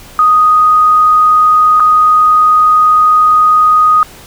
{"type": "tone with dropouts", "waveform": "sine", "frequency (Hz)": 1244.5, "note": "D#6", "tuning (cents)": 0, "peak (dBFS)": -4, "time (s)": [0.19, 4.03], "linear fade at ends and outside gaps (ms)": 1, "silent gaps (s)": [1.798, 1.803], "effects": ["pink hiss -35 dBFS RMS until 4.26 s"]}